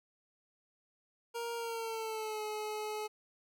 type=tone with pitch glide; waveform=25% pulse; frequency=467.9 to 426.6 Hz; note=A#4 to G#4; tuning=+6 to +46 cents; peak=-33 dBFS; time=1.34-3.08 s; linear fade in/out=20 ms; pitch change=-160 cents; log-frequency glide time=1.55-2.42 s; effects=none

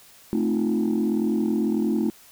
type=chord; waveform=sine; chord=F dominant seventh; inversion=first; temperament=equal; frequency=220 / 261.6 / 311.1 / 349.2 Hz; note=A3 / C4 / Eb4 / F4; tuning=0 / 0 / 0 / 0 cents; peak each=-22 / -27 / -25 / -26 dBFS; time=0.33-2.1 s; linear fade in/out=0 ms; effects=tanh soft clip ceiling -15 dBFS + white hiss -51 dBFS RMS until 2.31 s

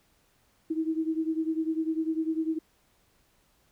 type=beating tone pair; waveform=sine; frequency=317.6 / 327.6 Hz; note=D#4 / E4; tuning=+36 / -11 cents; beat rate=10 Hz; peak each=-28 / -31 dBFS; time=0.7-2.59 s; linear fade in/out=10 ms; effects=pink hiss -67 dBFS RMS until 3.71 s

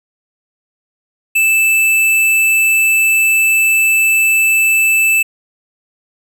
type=tone with hard clipping; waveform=sine; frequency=2637 Hz; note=E7; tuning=in tune; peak=-10 dBFS; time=1.35-5.23 s; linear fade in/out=10 ms; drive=18 dB; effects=none

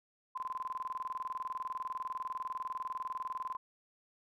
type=tone with tremolo; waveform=sine; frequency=1030 Hz; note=C6; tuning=28 cents flat; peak=-34 dBFS; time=0.35-3.57 s; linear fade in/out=10 ms; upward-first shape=square; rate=20 Hz; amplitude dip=80%; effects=none

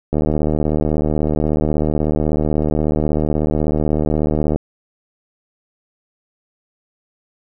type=click train; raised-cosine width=2 ms; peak=-5 dBFS; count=339; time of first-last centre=0.13-4.56 s; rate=76.3 Hz; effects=none

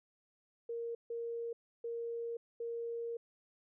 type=tone bursts at uneven times; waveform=sine; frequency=466.2 Hz; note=A#4; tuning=in tune; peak=-37 dBFS; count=4; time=0.69-0.95 / 1.1-1.53 / 1.84-2.37 / 2.6-3.17 s; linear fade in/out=5 ms; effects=none

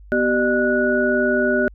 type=tone cluster; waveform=sine; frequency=246.5 / 384.8 / 603 / 1467 Hz; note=B3 / G4 / D5 / F#6; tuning=-3 / -32 / +46 / -15 cents; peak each=-21 dBFS; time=0.12-1.68 s; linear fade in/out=0 ms; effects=added 50 Hz sine -40 dBFS peak until 1.74 s

